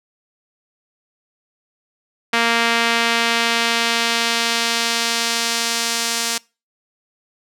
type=tone with band-pass filter sweep; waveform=sawtooth; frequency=232.1 Hz; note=A#3; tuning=7 cents flat; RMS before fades=-19 dBFS; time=2.33-6.38 s; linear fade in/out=5 ms; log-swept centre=2300 to 6500 Hz; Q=0.93; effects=noise-tail reverb RT60 0.3 s tail -25 dB re dry